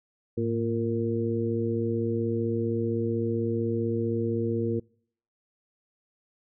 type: harmonic tone with a mistuned harmonic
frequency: 115.7 Hz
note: A#2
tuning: 13 cents flat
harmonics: 1 / 2 / 3 / 4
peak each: -30 / -30 / -30 / -30 dBFS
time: 0.37-4.8 s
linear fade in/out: 10 ms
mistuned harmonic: 1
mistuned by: -120 cents
effects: noise-tail reverb RT60 0.6 s tail -26 dB re dry